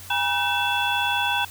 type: tone cluster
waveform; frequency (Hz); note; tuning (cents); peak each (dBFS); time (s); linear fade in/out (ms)
sine; 813 / 958 / 1525 / 2665 / 3405; G#5 / A#5 / G6 / E7 / G#7; -37 / +47 / -48 / +18 / +42; -27; 0.1-1.45; 5
effects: added 91 Hz sine -45 dBFS peak until 1.5 s + white hiss -42 dBFS RMS until 1.5 s